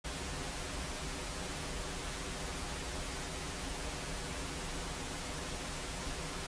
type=noise with comb filter; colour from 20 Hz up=pink; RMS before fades=-40 dBFS; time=0.04-6.47 s; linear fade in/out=10 ms; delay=9.1 ms; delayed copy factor=-0.7; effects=resampled to 22050 Hz